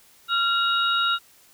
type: tone cluster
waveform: sine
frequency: 1380 / 2853 / 3786 Hz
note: F6 / F7 / A#7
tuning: -21 / +36 / +26 cents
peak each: -21 / -29 / -25 dBFS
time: 0.28-1.19 s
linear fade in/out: 50 ms
effects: white hiss -55 dBFS RMS until 1.53 s